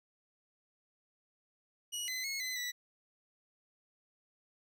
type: tone with pitch steps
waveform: 20% pulse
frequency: 2911 / 2031 / 2176 / 2027 / 1962 Hz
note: F#7 / B6 / C#7 / B6 / B6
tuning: -29 / +48 / -33 / +45 / -12 cents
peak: -31 dBFS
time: 1.92-2.72 s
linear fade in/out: 20 ms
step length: 160 ms
effects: none